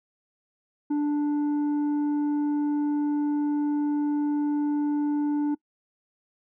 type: tone with tanh clipping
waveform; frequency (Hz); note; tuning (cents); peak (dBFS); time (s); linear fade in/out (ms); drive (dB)
sine; 293.7; D4; 0; -23; 0.9-5.55; 10; 5
effects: noise-tail reverb RT60 0.1 s tail -23 dB re dry